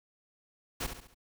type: noise with echo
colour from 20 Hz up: pink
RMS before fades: -34 dBFS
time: 0.8-0.87 s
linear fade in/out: 10 ms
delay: 69 ms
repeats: 4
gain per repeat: -7 dB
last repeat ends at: 1.146 s
effects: none